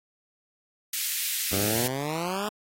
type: high-pass noise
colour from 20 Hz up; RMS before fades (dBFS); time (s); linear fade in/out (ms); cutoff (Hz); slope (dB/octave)
white; -29; 0.93-1.88; 5; 1900; 24
type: exponential sweep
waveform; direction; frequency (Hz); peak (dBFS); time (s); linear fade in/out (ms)
10% pulse; up; 93.2 to 215.3; -20; 1.52-2.49; 5
effects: AAC 48 kbps